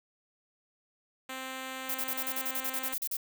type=tone; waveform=5% pulse; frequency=261.6 Hz; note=C4; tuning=in tune; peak=-26 dBFS; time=1.29-2.94 s; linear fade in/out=5 ms
type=noise bursts; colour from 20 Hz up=violet; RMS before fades=-33 dBFS; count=14; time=1.89-3.169 s; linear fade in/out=5 ms; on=57 ms; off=37 ms
effects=none